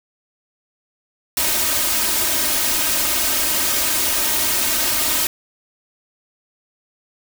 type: noise with comb filter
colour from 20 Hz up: white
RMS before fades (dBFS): -19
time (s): 1.37-5.27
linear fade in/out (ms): 2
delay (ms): 3.2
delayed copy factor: +0.85
effects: none